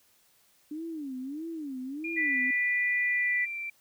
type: tone with vibrato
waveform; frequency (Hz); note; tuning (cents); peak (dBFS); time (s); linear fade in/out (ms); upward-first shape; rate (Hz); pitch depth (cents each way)
sine; 291.1; D4; -15; -34; 0.71-2.51; 5; sine; 1.6; 230
type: tone with pitch glide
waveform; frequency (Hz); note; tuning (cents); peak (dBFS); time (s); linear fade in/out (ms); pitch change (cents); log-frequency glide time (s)
sine; 2415 to 2348; D7 to D7; +48 to -1; -33; 2.04-3.7; 5; -49; 3.02-3.59
type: tone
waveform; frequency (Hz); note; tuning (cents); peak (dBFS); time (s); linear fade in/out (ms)
sine; 1975.5; B6; 0; -25; 2.16-3.46; 20
effects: white hiss -65 dBFS RMS until 3.8 s